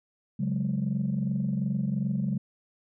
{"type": "chord", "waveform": "sine", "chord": "C# suspended fourth", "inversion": "none", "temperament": "equal", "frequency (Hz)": [138.59, 185, 207.7], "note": ["C#3", "F#3", "G#3"], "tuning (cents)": [0, 0, 0], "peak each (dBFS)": -29, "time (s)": [0.39, 2.38], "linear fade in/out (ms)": 10, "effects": ["tanh soft clip ceiling -19 dBFS"]}